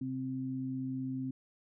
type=tone pair together; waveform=sine; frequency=130.81 / 261.6 Hz; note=C3 / C4; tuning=0 / 0 cents; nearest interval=octave; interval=1200 cents; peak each=-40 / -35 dBFS; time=0.01-1.31 s; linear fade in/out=5 ms; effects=none